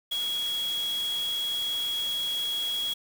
sine tone in noise, 3322 Hz, G#7, in tune, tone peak -27 dBFS, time 0.11-2.94 s, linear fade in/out 10 ms, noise white, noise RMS -40 dBFS, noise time 0.11-2.94 s, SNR +10 dB, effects none

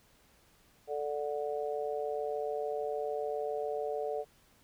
harmonic tone, 146.83 Hz, D3, in tune, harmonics 3 / 4 / 5, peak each -35 / -37 / -39 dBFS, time 0.87-4.25 s, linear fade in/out 50 ms, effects pink hiss -65 dBFS RMS until 4.63 s

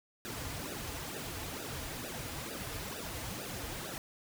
pink noise with flanger, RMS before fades -41 dBFS, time 0.25-3.98 s, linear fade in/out 0 ms, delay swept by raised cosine 0.91 to 5.41 ms, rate 2.2 Hz, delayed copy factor -0.95, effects none

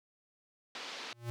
white band-pass noise, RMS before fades -44 dBFS, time 0.75-1.13 s, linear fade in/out 2 ms, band 240 to 4700 Hz, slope 24 dB/octave
square tone with exponential growth, 118.3 Hz, A#2, 26 cents sharp, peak -34 dBFS, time 1.11-1.3 s, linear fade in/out 0 ms, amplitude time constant 41 ms
effects none

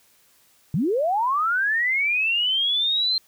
sine linear sweep, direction up, 128 to 4165 Hz, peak -19 dBFS, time 0.74-3.18 s, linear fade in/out 2 ms, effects white hiss -59 dBFS RMS until 3.27 s

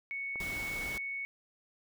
sine tone, 2217 Hz, C#7, in tune, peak -35 dBFS, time 0.11-1.25 s, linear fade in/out 0 ms
click, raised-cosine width 1 ms, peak -32 dBFS, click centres 0.358 s
pink noise, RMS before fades -43 dBFS, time 0.4-0.98 s, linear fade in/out 2 ms
effects none

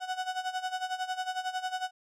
35% pulse tone with tremolo, 742 Hz, F#5, 5 cents sharp, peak -27 dBFS, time 0-1.91 s, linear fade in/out 50 ms, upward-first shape sine, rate 11 Hz, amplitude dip 80%, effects low-pass 7000 Hz 12 dB/octave

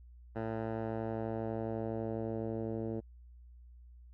10% pulse tone with low-pass filter sweep, 112.1 Hz, A2, 33 cents sharp, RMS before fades -37 dBFS, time 0.35-3.01 s, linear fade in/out 20 ms, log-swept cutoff 1200 to 430 Hz, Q 1.2, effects added 60 Hz sine -52 dBFS peak until 4.13 s

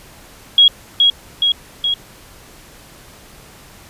sine tone with echo, 3304 Hz, G#7, 10 cents flat, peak -5 dBFS, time 0.58-0.68 s, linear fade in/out 2 ms, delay 420 ms, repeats 3, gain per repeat -3 dB, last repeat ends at 1.94 s, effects pink hiss -42 dBFS RMS until 3.89 s + resampled to 32000 Hz

